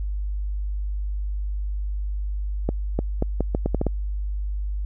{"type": "accelerating click train", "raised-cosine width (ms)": 2, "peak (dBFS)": -9, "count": 9, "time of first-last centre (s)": [2.69, 3.867], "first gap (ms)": 300, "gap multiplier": 0.78, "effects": ["added 50 Hz sine -24 dBFS peak until 4.85 s"]}